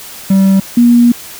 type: tone pair in turn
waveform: triangle / sine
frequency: 193.3 / 239 Hz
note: G3 / A#3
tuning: -24 / +43 cents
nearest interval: major third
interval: 367 cents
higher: second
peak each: -3 dBFS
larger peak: neither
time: 0.3-0.6 / 0.77-1.12 s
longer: second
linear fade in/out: 5 ms
effects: white hiss -30 dBFS RMS until 1.39 s